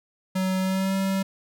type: tone with pitch glide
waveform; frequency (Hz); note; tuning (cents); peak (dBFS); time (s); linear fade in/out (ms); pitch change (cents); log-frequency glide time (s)
square; 187.6 to 192.87; F#3 to G3; +24 to -28; -23; 0.35-1.23; 10; +48; 0.59-0.94
effects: none